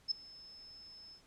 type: tone with ADSR envelope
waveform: sine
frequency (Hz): 5230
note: E8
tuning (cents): -15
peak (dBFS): -27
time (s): 0.08-1.22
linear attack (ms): 33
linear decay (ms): 4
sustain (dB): -24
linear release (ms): 94
effects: pink hiss -66 dBFS RMS until 1.26 s + low-pass 9000 Hz 12 dB/octave